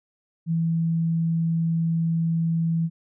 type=tone; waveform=sine; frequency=164.9 Hz; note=E3; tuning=1 cent sharp; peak=-20 dBFS; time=0.46-2.9 s; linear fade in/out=50 ms; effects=none